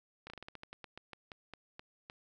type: slowing click train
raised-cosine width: 0.3 ms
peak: -30 dBFS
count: 16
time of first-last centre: 0.27-2.099 s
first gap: 30 ms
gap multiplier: 1.18
effects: none